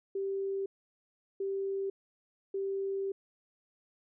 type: tone bursts at uneven times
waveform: sine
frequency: 390.8 Hz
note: G4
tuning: 5 cents flat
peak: -31 dBFS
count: 3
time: 0.15-0.66 / 1.4-1.9 / 2.54-3.12 s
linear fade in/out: 5 ms
effects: none